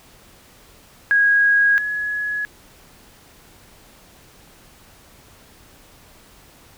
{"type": "tone pair in turn", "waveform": "sine", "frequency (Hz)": [1646, 1685.4], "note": ["G#6", "G#6"], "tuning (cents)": [-16, 25], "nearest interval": "unison", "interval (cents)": 41, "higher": "second", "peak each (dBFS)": [-12, -21], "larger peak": "first", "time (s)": [[1.11, 1.78], [1.78, 2.45]], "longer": "neither", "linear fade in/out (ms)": 0, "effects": ["pink hiss -49 dBFS RMS until 6.77 s"]}